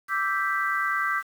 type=chord; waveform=sine; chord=E minor seventh; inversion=third; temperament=equal with one note detuned; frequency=1168.6 / 1318.5 / 1568 / 1975.5 Hz; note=D6 / E6 / G6 / B6; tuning=-9 / 0 / 0 / 0 cents; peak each=-28 / -31 / -27 / -30 dBFS; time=0.08-1.23 s; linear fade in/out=50 ms; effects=8-bit